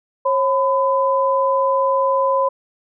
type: tone pair together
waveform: sine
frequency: 542 / 1007.3 Hz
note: C#5 / B5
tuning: -39 / +34 cents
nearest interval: major seventh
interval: 1073 cents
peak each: -17 dBFS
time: 0.25-2.49 s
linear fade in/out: 10 ms
effects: none